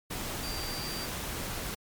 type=tone in noise; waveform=sine; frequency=4699 Hz; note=D8; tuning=in tune; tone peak=-39 dBFS; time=0.43-1.06 s; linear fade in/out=10 ms; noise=pink; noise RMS=-36 dBFS; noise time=0.1-1.75 s; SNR=-6 dB; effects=MP3 96 kbps